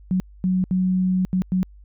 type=tone bursts at uneven times; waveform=sine; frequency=185 Hz; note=F#3; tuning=in tune; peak=-17 dBFS; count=5; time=0.11-0.2 / 0.44-0.64 / 0.71-1.25 / 1.33-1.42 / 1.52-1.63 s; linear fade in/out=0 ms; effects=added 50 Hz sine -43 dBFS peak until 1.84 s